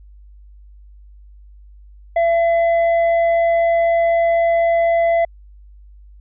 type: tone with hard clipping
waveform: sine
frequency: 674 Hz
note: E5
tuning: 38 cents sharp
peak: -14 dBFS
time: 2.16-5.25 s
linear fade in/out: 5 ms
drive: 5 dB
effects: added 50 Hz sine -40 dBFS peak until 6.2 s + resampled to 8000 Hz